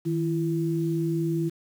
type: tone pair together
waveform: sine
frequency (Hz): 158.7 / 335.1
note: D#3 / E4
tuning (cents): +35 / +29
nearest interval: octave + minor second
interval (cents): 1294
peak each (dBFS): -26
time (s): 0.05-1.5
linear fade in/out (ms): 20
effects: 8-bit